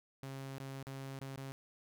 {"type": "tone with dropouts", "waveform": "sawtooth", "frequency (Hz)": 135.3, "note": "C#3", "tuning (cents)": -42, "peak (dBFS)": -39, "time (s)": [0.23, 1.52], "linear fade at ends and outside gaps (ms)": 0, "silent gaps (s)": [[0.582, 0.601], [0.828, 0.869], [1.19, 1.213], [1.36, 1.375]], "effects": []}